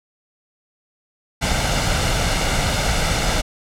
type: noise with comb filter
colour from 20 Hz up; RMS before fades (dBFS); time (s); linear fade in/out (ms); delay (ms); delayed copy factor
pink; -19; 1.41-3.42; 20; 1.4; +0.5
effects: low-pass 8000 Hz 12 dB/octave